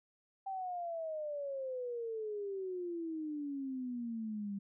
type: exponential sweep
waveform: sine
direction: down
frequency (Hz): 784 to 196.5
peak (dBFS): -37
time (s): 0.46-4.59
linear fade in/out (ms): 10
effects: none